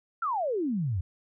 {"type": "exponential sweep", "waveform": "sine", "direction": "down", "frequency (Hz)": [1410, 82.41], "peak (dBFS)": -26, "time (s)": [0.22, 1.01], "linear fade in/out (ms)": 5, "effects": []}